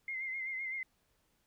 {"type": "tone with vibrato", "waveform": "sine", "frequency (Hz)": 2095, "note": "C7", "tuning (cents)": 2, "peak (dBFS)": -36, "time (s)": [0.08, 0.83], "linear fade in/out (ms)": 2, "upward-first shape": "sine", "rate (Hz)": 7.8, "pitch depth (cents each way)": 45, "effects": ["pink hiss -75 dBFS RMS until 1.46 s"]}